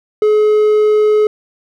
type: tone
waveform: triangle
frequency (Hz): 425.2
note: G#4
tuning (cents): +41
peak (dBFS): -6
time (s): 0.22-1.27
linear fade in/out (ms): 2
effects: none